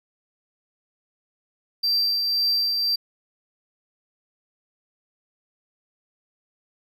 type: tone with tremolo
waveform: triangle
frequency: 4699 Hz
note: D8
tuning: in tune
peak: -17 dBFS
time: 1.83-2.96 s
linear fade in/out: 10 ms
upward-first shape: triangle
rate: 1.9 Hz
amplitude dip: 35%
effects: none